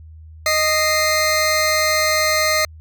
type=tone pair together; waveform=20% pulse; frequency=621 / 2089 Hz; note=D#5 / C7; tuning=-3 / -3 cents; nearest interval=octave + major sixth; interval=2100 cents; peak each=-13 dBFS; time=0.46-2.65 s; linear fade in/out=2 ms; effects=added 79 Hz sine -37 dBFS peak until 2.8 s